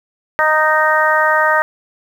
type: harmonic tone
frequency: 310 Hz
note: D#4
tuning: 6 cents flat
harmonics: 2 / 3 / 4 / 5 / 6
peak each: -17 / -17 / -17 / -17 / -17 dBFS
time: 0.39-1.62 s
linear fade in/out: 0 ms
effects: 7-bit